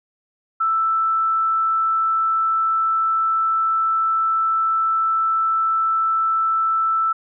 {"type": "tone", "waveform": "sine", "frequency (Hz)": 1323, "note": "E6", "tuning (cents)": 6, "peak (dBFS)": -16, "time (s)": [0.6, 7.13], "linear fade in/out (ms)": 10, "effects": []}